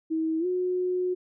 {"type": "tone with pitch glide", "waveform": "sine", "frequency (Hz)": [320.4, 363.8], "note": ["E4", "F#4"], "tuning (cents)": [-49, -29], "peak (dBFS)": -24, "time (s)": [0.1, 1.15], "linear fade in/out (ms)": 20, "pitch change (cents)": 220, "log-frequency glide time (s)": [0.39, 0.46], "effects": []}